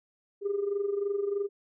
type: tone with amplitude modulation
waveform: sine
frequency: 402.8 Hz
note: G4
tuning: 47 cents sharp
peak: -23 dBFS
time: 0.41-1.49 s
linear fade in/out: 50 ms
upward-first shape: sine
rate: 23.2 Hz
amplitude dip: 70%
effects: tanh soft clip ceiling -22 dBFS